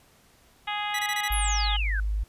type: harmonic tone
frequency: 415.3 Hz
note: G#4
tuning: in tune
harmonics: 2 / 3 / 4 / 5 / 6 / 7 / 8 / 9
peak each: -31 / -36 / -38 / -35 / -39 / -37 / -39 / -44 dBFS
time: 0.67-1.77 s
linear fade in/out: 10 ms
type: tone bursts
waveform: sawtooth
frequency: 1972 Hz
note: B6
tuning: 3 cents flat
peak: -24 dBFS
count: 5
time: 0.94-1.282 s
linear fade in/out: 5 ms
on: 50 ms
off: 23 ms
type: tone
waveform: sine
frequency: 51.91 Hz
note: G#1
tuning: in tune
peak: -24 dBFS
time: 1.3-2.24 s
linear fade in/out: 10 ms
type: exponential sweep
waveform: sine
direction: down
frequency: 11930 to 1469 Hz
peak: -29 dBFS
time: 1.32-2 s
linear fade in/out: 2 ms
effects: pink hiss -59 dBFS RMS until 2.28 s + resampled to 32000 Hz